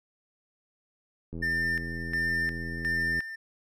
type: click train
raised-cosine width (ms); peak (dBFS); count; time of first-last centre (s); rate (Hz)
3; -26; 156; 1.33-3.191; 83.3
type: tone with tremolo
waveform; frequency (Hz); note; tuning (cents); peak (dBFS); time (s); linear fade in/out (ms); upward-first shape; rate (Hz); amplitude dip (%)
triangle; 1797; A6; +36; -24; 1.42-3.36; 10; square; 1.4; 70
effects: none